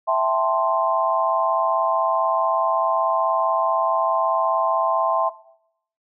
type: chord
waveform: sine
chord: A minor seventh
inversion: second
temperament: equal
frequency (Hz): 659.3 / 784 / 880 / 1046.5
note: E5 / G5 / A5 / C6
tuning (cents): 0 / 0 / 0 / 0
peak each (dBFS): -20 / -26 / -25 / -21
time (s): 0.07-5.3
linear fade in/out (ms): 20
effects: noise-tail reverb RT60 0.7 s tail -18 dB re dry